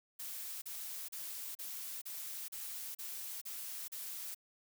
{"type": "noise bursts", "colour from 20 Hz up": "blue", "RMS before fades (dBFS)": -44, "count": 9, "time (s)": [0.19, 4.348], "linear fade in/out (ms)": 10, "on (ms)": 430, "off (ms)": 36, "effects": []}